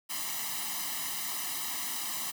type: noise with comb filter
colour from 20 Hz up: white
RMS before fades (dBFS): -35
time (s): 0.09-2.32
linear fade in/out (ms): 20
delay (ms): 1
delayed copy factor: +0.85
effects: high-pass 200 Hz 12 dB/octave